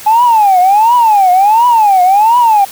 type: tone with vibrato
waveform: sine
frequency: 840 Hz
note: G#5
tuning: 19 cents sharp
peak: -3 dBFS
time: 0.06-2.65 s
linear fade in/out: 10 ms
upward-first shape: triangle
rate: 1.4 Hz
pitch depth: 290 cents each way
effects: tanh soft clip ceiling -1 dBFS + white hiss -30 dBFS RMS until 2.71 s